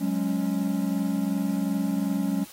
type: chord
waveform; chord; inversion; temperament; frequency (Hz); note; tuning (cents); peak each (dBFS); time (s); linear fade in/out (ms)
triangle; F# suspended second; none; equal; 185 / 207.7 / 277.2; F#3 / G#3 / C#4; 0 / 0 / 0; -26; 0-2.45; 20
effects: white hiss -47 dBFS RMS until 2.52 s + AAC 48 kbps